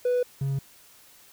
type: tone pair in turn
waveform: triangle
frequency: 493.9 / 137 Hz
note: B4 / C#3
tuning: 0 / -20 cents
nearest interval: octave + minor seventh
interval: 2220 cents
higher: first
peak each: -18 / -22 dBFS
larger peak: first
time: 0.05-0.23 / 0.41-0.59 s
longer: neither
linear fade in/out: 5 ms
effects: tanh soft clip ceiling -16 dBFS + white hiss -54 dBFS RMS until 1.32 s